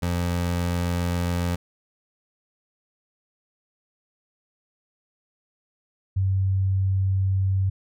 25% pulse / sine tone pair in turn, 87.31 / 95.8 Hz, F2 / G2, 0 / -39 cents, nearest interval major second, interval 161 cents, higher second, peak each -19 dBFS, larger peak neither, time 0.02-1.56 / 6.16-7.7 s, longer neither, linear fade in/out 10 ms, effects none

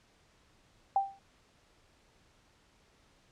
sine tone with exponential decay, 786 Hz, G5, 4 cents sharp, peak -21 dBFS, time 0.96-1.19 s, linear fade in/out 2 ms, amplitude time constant 50 ms, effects pink hiss -66 dBFS RMS until 3.31 s + low-pass 7000 Hz 12 dB/octave

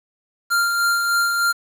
square tone with tremolo, 1392 Hz, F6, 6 cents flat, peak -16 dBFS, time 0.5-1.53 s, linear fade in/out 20 ms, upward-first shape sine, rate 3.3 Hz, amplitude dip 35%, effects 7-bit

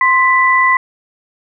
sine tone pair together, 1046.5 / 1982.4 Hz, C6 / B6, 0 / +6 cents, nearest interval major seventh, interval 1106 cents, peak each -11 dBFS, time 0.01-0.77 s, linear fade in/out 2 ms, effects none

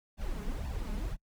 brown noise with flanger, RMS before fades -35 dBFS, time 0.17-1.17 s, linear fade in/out 50 ms, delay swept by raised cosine 1.1 to 4.8 ms, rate 2 Hz, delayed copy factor +0.9, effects noise-tail reverb RT60 0.1 s tail -25 dB re dry

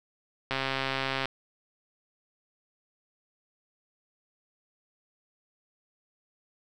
click train, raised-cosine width 0.3 ms, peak -13 dBFS, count 101, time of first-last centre 0.51-1.256 s, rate 134 Hz, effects none

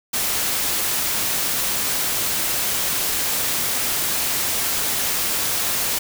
white noise, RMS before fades -22 dBFS, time 0.13-5.99 s, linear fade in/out 10 ms, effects none

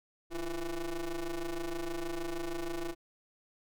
45% pulse ring-modulated tone, 164.81 Hz, E3, in tune, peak -31 dBFS, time 0.3-2.95 s, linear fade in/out 50 ms, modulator 178 Hz, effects none

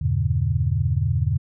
sine chord, E diminished seventh, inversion none, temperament just, 82.41 / 98.89 / 118.67 / 142.4 Hz, E2 / G2 / Bb2 / Db3, 0 / +16 / +31 / +47 cents, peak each -24 dBFS, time 0.01-1.38 s, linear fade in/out 10 ms, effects none

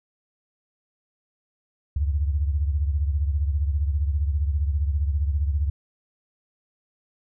sine beating tone pair, 71.2 / 86.2 Hz, C#2 / F2, +47 / -22 cents, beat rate 15 Hz, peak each -21 / -28 dBFS, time 1.96-5.7 s, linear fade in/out 5 ms, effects none

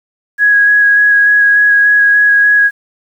sine tone with vibrato, 1661.2 Hz, G#6, in tune, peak -5 dBFS, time 0.38-2.71 s, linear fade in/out 50 ms, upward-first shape square, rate 3.4 Hz, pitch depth 9 cents each way, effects 7-bit

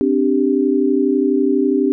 sine chord, C suspended second, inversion none, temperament equal, 261.6 / 293.7 / 392 Hz, C4 / D4 / G4, 0 / 0 / 0 cents, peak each -17 dBFS, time 0.01-1.92 s, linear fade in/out 0 ms, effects none

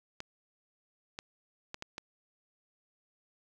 clicks, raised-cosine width 0.2 ms, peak -22 dBFS, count 5, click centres 0.204 / 1.189 / 1.744 / 1.824 / 1.981 s, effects none

